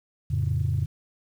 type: chord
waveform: sine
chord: F augmented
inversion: none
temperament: equal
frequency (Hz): 87.31 / 110 / 138.59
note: F2 / A2 / C#3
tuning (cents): 0 / 0 / 0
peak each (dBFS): -26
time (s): 0.3-0.86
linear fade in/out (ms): 10
effects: tanh soft clip ceiling -15 dBFS + 9-bit